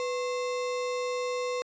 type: tone with sample-and-hold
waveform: sine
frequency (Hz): 496.9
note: B4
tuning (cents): +11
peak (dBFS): -28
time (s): 0-1.62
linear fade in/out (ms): 0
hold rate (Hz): 1575
effects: resampled to 16000 Hz